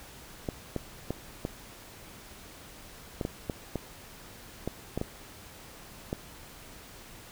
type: clicks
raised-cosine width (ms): 2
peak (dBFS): -17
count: 12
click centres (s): 0.488 / 0.763 / 1.106 / 1.451 / 3.212 / 3.251 / 3.498 / 3.757 / 4.676 / 4.976 / 5.014 / 6.129
effects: pink hiss -49 dBFS RMS until 7.31 s